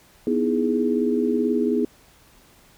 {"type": "chord", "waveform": "sine", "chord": "E major seventh", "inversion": "second", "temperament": "equal", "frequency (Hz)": [246.9, 311.1, 329.6, 415.3], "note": ["B3", "D#4", "E4", "G#4"], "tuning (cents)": [0, 0, 0, 0], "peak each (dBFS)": [-22, -27, -27, -23], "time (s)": [0.27, 1.85], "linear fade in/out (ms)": 2, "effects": ["pink hiss -54 dBFS RMS until 2.77 s"]}